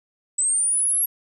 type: linear sweep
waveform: sine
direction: up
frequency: 7902 to 11430 Hz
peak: -18 dBFS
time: 0.38-1.06 s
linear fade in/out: 10 ms
effects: none